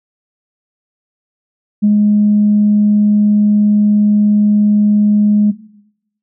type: tone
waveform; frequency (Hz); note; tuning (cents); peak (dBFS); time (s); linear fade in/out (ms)
sine; 208.5; G#3; +7; -6; 1.82-5.52; 20
effects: noise-tail reverb RT60 0.8 s tail -17 dB re dry + tanh soft clip ceiling -2 dBFS